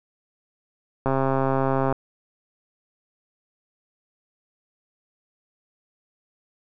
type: click train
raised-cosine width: 1 ms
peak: -9 dBFS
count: 117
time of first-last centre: 1.06-1.926 s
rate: 134 Hz
effects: none